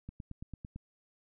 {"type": "click train", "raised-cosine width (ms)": 5, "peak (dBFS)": -30, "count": 7, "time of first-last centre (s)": [0.09, 0.76], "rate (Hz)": 8.95, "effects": []}